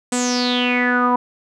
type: tone with low-pass filter sweep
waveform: sawtooth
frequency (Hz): 246.9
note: B3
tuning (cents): 0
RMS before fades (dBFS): -18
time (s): 0.12-1.16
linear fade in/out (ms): 5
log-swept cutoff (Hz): 8400 to 980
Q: 8.6
effects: none